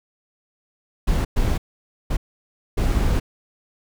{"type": "noise bursts at uneven times", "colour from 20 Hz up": "brown", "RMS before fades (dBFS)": -19, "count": 4, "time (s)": [[1.07, 1.25], [1.36, 1.58], [2.1, 2.17], [2.77, 3.2]], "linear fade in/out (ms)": 10, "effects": []}